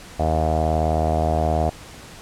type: tone with low-pass filter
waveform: sawtooth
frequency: 79 Hz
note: D#2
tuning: 27 cents sharp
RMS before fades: -20 dBFS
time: 0.19-1.7 s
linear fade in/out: 10 ms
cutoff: 690 Hz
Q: 8
effects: pink hiss -41 dBFS RMS until 2.21 s + low-pass 10000 Hz 12 dB/octave